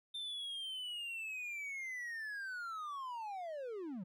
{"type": "linear sweep", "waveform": "triangle", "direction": "down", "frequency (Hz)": [3596, 168.2], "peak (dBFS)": -39, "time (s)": [0.14, 4.04], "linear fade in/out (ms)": 10, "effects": []}